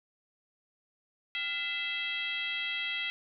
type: tone with frequency modulation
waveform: sine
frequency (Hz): 2637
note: E7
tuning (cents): 0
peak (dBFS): -31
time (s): 1.35-3.1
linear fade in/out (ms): 0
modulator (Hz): 616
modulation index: 1.4
effects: none